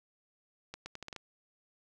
accelerating click train, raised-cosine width 0.2 ms, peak -25 dBFS, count 7, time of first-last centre 0.74-1.163 s, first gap 120 ms, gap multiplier 0.78, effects none

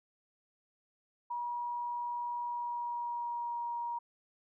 sine tone with pitch glide, 960 to 947.3 Hz, B5 to A#5, -49 to +28 cents, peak -34 dBFS, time 1.3-3.99 s, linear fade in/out 10 ms, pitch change -23 cents, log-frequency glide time 2.44-3.68 s, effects none

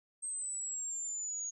sine exponential sweep, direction down, 8372 to 6645 Hz, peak -36 dBFS, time 0.22-1.51 s, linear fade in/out 20 ms, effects none

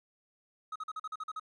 triangle tone bursts, 1270 Hz, D#6, 35 cents sharp, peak -34 dBFS, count 9, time 0.72-1.397 s, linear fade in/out 5 ms, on 37 ms, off 43 ms, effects resampled to 22050 Hz + 12-bit

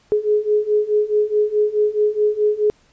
sine beating tone pair, 418.6 / 423.3 Hz, G#4 / G#4, +14 / +33 cents, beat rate 4.7 Hz, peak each -19 / -17 dBFS, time 0.12-2.7 s, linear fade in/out 0 ms, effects pink hiss -57 dBFS RMS until 2.92 s + resampled to 16000 Hz

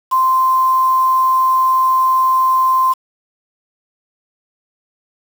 sine tone with quantisation, 1041 Hz, C6, 9 cents flat, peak -10 dBFS, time 0.11-2.94 s, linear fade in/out 20 ms, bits 5, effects none

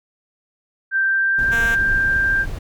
sine tone with pitch glide, 1568 to 1583.5 Hz, G6 to G6, 0 to +17 cents, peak -15 dBFS, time 0.91-2.46 s, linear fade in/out 50 ms, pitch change +17 cents, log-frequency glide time 1.03-1.56 s
brown noise, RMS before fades -27 dBFS, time 1.38-2.59 s, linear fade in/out 10 ms
5% pulse tone, 233.1 Hz, A#3, in tune, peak -15 dBFS, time 1.51-1.76 s, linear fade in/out 20 ms
effects none

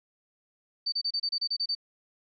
sine tone bursts, 4586 Hz, D8, 42 cents flat, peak -26 dBFS, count 10, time 0.86-1.751 s, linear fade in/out 10 ms, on 63 ms, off 29 ms, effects none

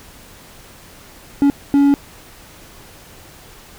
triangle tone bursts at uneven times, 282 Hz, C#4, 30 cents sharp, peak -7 dBFS, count 2, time 1.42-1.5 / 1.74-1.94 s, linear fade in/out 0 ms, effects pink hiss -42 dBFS RMS until 3.78 s

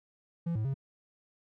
triangle tone with pitch steps, 168.8 / 108.7 / 135.9 Hz, E3 / A2 / C#3, +41 / -21 / -34 cents, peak -27 dBFS, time 0.46-0.742 s, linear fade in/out 10 ms, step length 94 ms, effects none

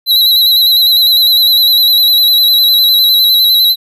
square tone with vibrato, 3960 Hz, B7, 4 cents sharp, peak -6 dBFS, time 0.06-3.76 s, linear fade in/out 50 ms, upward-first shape square, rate 9.9 Hz, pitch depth 40 cents each way, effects none

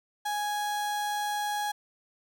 35% pulse tone, 830.6 Hz, G#5, in tune, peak -27 dBFS, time 0.25-1.72 s, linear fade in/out 10 ms, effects none

